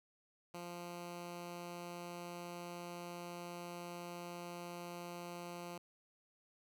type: tone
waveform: 10% pulse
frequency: 174.2 Hz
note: F3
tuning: 4 cents flat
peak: -37 dBFS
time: 0.54-5.78 s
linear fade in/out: 5 ms
effects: none